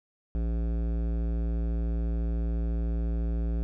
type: tone with hard clipping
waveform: sine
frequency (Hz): 57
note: A#1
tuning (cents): -38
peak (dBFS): -28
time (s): 0.35-3.63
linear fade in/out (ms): 0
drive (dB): 15
effects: none